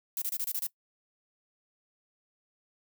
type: noise bursts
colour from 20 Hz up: violet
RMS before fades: -32 dBFS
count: 7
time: 0.17-0.668 s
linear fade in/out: 2 ms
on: 48 ms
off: 27 ms
effects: noise-tail reverb RT60 0.1 s tail -20 dB re dry